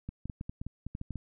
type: clicks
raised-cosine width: 5 ms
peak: -25 dBFS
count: 12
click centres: 0.09 / 0.256 / 0.298 / 0.411 / 0.495 / 0.615 / 0.666 / 0.866 / 0.951 / 1.014 / 1.107 / 1.157 s
effects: none